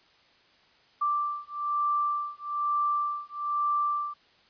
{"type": "beating tone pair", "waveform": "sine", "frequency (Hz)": [1174.7, 1175.8], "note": ["D6", "D6"], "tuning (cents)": [0, 2], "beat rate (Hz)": 1.1, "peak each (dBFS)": -29, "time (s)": [1.01, 4.14], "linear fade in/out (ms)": 10, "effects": ["white hiss -61 dBFS RMS until 4.49 s", "resampled to 11025 Hz"]}